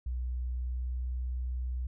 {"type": "tone with pitch glide", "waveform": "sine", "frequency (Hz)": [61.8, 62.34], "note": ["B1", "B1"], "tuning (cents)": [2, 17], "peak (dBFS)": -31, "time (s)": [0.06, 1.87], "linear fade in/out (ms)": 5, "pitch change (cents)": 15, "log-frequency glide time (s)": [0.47, 1.05], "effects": []}